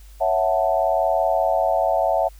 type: chord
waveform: sine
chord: F# minor seventh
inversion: second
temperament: equal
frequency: 554.4 / 659.3 / 740 / 880 Hz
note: C#5 / E5 / F#5 / A5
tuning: 0 / 0 / 0 / 0 cents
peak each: -24 / -20 / -22 / -26 dBFS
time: 0.2-2.29 s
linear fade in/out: 20 ms
effects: added 50 Hz sine -41 dBFS peak until 2.39 s + white hiss -54 dBFS RMS until 2.39 s